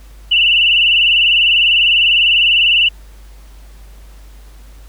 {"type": "tone with vibrato", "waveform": "sine", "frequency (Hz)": 2814, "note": "F7", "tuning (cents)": 12, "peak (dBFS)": -8, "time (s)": [0.31, 2.89], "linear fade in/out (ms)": 10, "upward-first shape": "sine", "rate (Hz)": 20, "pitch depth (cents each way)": 100, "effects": ["added 50 Hz sine -35 dBFS peak until 4.88 s", "pink hiss -48 dBFS RMS until 4.88 s"]}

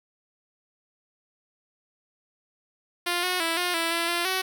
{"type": "tone with pitch steps", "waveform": "5% pulse", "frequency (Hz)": [350.2, 363.9, 330.5, 356, 331.7, 336.8, 345, 376], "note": ["F4", "F#4", "E4", "F4", "E4", "E4", "F4", "F#4"], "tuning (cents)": [5, -29, 5, 33, 11, 37, -21, 28], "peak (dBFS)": -13, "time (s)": [3.06, 4.42], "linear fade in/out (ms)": 10, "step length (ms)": 170, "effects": []}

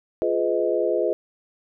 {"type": "chord", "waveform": "sine", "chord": "F half-diminished seventh", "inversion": "none", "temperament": "just", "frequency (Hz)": [349.2, 419.1, 502.9, 628.6], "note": ["F4", "Ab4", "Cb5", "Eb5"], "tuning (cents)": [0, 16, 31, 18], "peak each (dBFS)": -25, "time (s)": [0.22, 1.13], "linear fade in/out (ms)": 0, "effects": []}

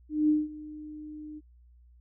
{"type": "tone with ADSR envelope", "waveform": "sine", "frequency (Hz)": 303.8, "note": "D#4", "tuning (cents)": -41, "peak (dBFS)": -19, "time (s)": [0.09, 1.41], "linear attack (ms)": 200, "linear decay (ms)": 190, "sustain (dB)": -20, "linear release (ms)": 35, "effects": ["added 60 Hz sine -54 dBFS peak until 2 s"]}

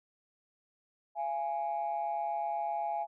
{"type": "tone pair together", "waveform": "sine", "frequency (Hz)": [682.7, 830.6], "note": ["F5", "G#5"], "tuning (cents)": [-40, 0], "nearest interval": "minor third", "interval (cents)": 340, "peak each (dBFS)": [-34, -32], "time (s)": [1.15, 3.07], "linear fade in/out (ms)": 50, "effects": ["tanh soft clip ceiling -26 dBFS"]}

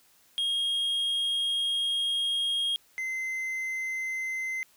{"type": "tone pair in turn", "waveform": "triangle", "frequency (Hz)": [3256, 2065], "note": ["G#7", "C7"], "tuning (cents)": [-35, -23], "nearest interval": "minor sixth", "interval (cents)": 788, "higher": "first", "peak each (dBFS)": [-24, -28], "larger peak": "first", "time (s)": [[0.38, 2.76], [2.98, 4.63]], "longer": "first", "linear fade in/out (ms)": 0, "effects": ["white hiss -62 dBFS RMS until 4.76 s"]}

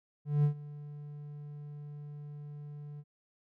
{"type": "tone with ADSR envelope", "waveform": "triangle", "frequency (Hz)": 146.83, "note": "D3", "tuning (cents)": 0, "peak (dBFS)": -20, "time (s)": [0.25, 3.04], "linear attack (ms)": 190, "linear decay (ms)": 97, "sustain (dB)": -20, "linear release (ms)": 47, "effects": []}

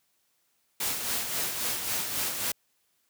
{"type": "noise with tremolo", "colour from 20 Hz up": "white", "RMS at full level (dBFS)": -29, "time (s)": [0.8, 2.52], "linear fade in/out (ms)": 5, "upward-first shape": "sine", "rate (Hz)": 3.7, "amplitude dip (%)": 45, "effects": ["white hiss -72 dBFS RMS until 3.09 s", "high-pass 60 Hz 12 dB/octave"]}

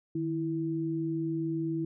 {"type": "tone pair together", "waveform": "sine", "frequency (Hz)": [154.73, 327.6], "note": ["D#3", "E4"], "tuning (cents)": [-9, -11], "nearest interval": "octave + minor second", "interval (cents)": 1298, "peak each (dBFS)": [-34, -30], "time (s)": [0.15, 1.85], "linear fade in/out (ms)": 5, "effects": []}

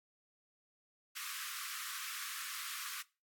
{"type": "high-pass noise", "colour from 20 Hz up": "pink", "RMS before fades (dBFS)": -43, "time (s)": [1.15, 3.03], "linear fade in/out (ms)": 20, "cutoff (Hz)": 1100, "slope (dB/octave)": 96, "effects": ["noise-tail reverb RT60 0.3 s tail -22 dB re dry", "AAC 64 kbps"]}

